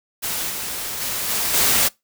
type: noise with level steps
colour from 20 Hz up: white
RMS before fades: -25 / -28 / -25 / -22 / -17 dBFS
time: 0.22-1.89 s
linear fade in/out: 20 ms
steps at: 0.49 / 1 / 1.28 / 1.53 s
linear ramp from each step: 20 ms
effects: noise-tail reverb RT60 0.2 s tail -24 dB re dry